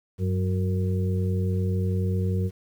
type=harmonic tone with a mistuned harmonic; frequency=92.6 Hz; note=F#2; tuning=2 cents sharp; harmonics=1 / 2 / 4 / 5; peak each=-23 / -29 / -35 / -35 dBFS; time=0.18-2.51 s; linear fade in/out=50 ms; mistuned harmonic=1; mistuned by=+53 cents; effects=9-bit